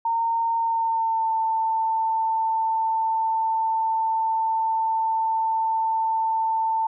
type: tone with pitch glide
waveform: sine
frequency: 917 to 892.4 Hz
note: A#5 to A5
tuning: -29 to +24 cents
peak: -20 dBFS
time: 0.05-6.87 s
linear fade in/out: 5 ms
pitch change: -47 cents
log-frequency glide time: 0.56-1.33 s
effects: none